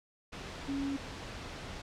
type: tone in noise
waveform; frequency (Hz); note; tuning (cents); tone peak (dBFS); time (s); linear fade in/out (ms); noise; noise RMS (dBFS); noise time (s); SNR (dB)
sine; 277.2; C#4; 0; -32; 0.68-0.97; 10; pink; -43; 0.32-1.82; +8
effects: low-pass 5000 Hz 12 dB/octave